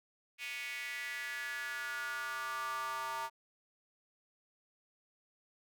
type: tone with high-pass filter sweep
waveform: square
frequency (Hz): 130.81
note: C3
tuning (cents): 0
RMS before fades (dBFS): -40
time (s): 0.38-3.3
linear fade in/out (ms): 50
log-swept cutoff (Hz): 2400 to 980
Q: 5.3
effects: none